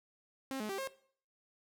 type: tone with pitch steps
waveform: sawtooth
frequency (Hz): 267.5 / 213 / 390.2 / 536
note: C4 / G#3 / G4 / C5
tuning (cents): +38 / +44 / -8 / +42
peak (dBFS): -33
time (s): 0.51-0.874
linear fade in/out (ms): 0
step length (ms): 91
effects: noise-tail reverb RT60 0.5 s tail -17 dB re dry